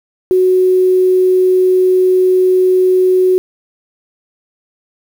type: tone with quantisation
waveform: sine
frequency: 370 Hz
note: F#4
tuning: in tune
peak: -7 dBFS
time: 0.31-3.38 s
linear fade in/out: 0 ms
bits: 6
effects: none